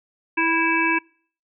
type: harmonic tone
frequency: 328.4 Hz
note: E4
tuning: 6 cents flat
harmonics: 1 / 3 / 5 / 7 / 8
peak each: -24 / -24 / -24 / -24 / -24 dBFS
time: 0.37-0.99 s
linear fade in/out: 10 ms
effects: noise-tail reverb RT60 0.5 s tail -26 dB re dry